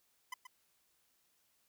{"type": "tone with echo", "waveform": "25% pulse", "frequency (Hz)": 1011, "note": "B5", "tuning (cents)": 40, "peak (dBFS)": -36, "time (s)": [0.32, 0.34], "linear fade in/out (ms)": 5, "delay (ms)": 130, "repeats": 1, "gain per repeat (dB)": -9, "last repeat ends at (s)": 0.47, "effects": ["white hiss -75 dBFS RMS until 1.68 s"]}